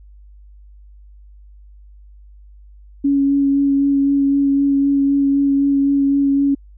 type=tone with vibrato; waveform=sine; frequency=278.7 Hz; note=C#4; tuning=9 cents sharp; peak=-12 dBFS; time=3.04-6.55 s; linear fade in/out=10 ms; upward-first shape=sine; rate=3.9 Hz; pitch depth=13 cents each way; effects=added 50 Hz sine -40 dBFS peak until 6.77 s